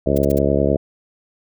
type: harmonic tone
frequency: 70.1 Hz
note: C#2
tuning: 20 cents sharp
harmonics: 1 / 2 / 3 / 4 / 5 / 6 / 7 / 8 / 9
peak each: -23 / -23 / -23 / -23 / -23 / -23 / -23 / -23 / -23 dBFS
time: 0.06-0.77 s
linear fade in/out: 5 ms
type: noise bursts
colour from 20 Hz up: blue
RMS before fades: -32 dBFS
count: 4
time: 0.16-0.388 s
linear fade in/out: 5 ms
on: 21 ms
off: 48 ms
effects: none